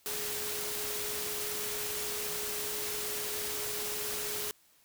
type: tone in noise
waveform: sine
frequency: 420 Hz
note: G#4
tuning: 19 cents sharp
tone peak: -42 dBFS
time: 0.06-4.51 s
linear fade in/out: 0 ms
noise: white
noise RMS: -36 dBFS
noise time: 0.06-4.51 s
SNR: -9 dB
effects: white hiss -65 dBFS RMS until 4.84 s